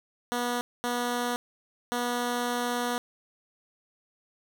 10% pulse tone bursts at uneven times, 242.8 Hz, B3, 29 cents flat, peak -19 dBFS, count 3, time 0.32-0.61 / 0.84-1.36 / 1.92-2.98 s, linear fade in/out 0 ms, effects none

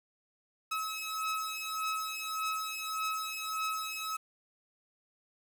sawtooth beating tone pair, 1286 / 1287.7 Hz, E6 / E6, -43 / -41 cents, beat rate 1.7 Hz, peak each -33 / -33 dBFS, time 0.71-4.17 s, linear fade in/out 10 ms, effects 9-bit

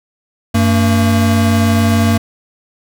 square tone pair together, 95.53 / 227.2 Hz, G2 / A#3, -44 / -44 cents, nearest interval octave + minor third, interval 1500 cents, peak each -13 dBFS, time 0.54-2.18 s, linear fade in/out 10 ms, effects none

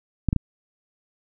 clicks, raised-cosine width 5 ms, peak -8 dBFS, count 3, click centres 0.287 / 0.329 / 0.363 s, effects none

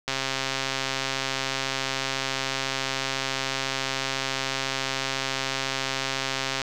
click train, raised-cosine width 0.2 ms, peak -9 dBFS, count 877, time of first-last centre 0.08-6.617 s, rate 134 Hz, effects none

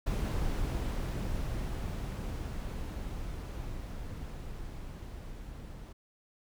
brown noise with level ramp, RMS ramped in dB -31 to -45 dBFS, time 0.06-5.93 s, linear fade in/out 10 ms, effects none

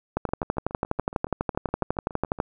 two click trains, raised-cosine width 1 ms, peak -24 / -9 dBFS, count 16 / 28, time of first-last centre 0.29-2.388 / 0.17-2.401 s, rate 7.15 / 12.1 Hz, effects none

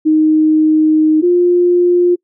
sine tone pair in turn, 311.1 / 353.2 Hz, D#4 / F4, 0 / +20 cents, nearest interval major second, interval 220 cents, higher second, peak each -7 dBFS, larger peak neither, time 0.05-1.22 / 1.22-2.16 s, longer first, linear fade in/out 20 ms, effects noise-tail reverb RT60 0.1 s tail -26 dB re dry

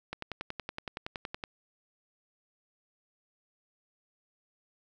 click train, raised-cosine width 0.3 ms, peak -20 dBFS, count 15, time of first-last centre 0.13-1.438 s, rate 10.7 Hz, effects none

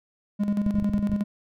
triangle tone with tremolo, 205 Hz, G#3, 22 cents flat, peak -18 dBFS, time 0.39-1.24 s, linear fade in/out 20 ms, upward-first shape square, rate 11 Hz, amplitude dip 55%
clicks, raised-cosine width 5 ms, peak -19 dBFS, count 9, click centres 0.665 / 0.744 / 0.786 / 0.825 / 0.896 / 0.942 / 0.992 / 1.096 / 1.135 s
effects none

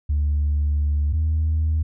sine tone pair in turn, 73.42 / 78.54 Hz, D2 / D#2, 0 / +17 cents, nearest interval minor second, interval 117 cents, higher second, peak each -16 dBFS, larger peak neither, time 0.09-1.13 / 1.13-1.83 s, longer first, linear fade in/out 10 ms, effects tanh soft clip ceiling -15 dBFS

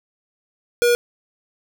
square tone, 479.8 Hz, A#4, 50 cents sharp, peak -14 dBFS, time 0.82-0.95 s, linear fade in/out 0 ms, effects none

